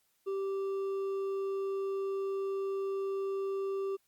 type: tone with hard clipping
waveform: triangle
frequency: 390.3 Hz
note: G4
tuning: 8 cents flat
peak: -33 dBFS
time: 0.26-3.97 s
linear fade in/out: 20 ms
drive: 8 dB
effects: white hiss -74 dBFS RMS until 4.07 s + Opus 48 kbps